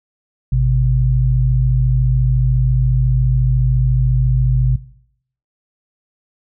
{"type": "tone pair together", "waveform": "sine", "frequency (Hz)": [53.82, 128], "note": ["A1", "C3"], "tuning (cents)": [-38, -38], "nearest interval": "octave + minor third", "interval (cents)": 1500, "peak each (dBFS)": [-15, -14], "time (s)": [0.52, 4.76], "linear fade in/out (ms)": 5, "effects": ["noise-tail reverb RT60 0.7 s tail -18 dB re dry"]}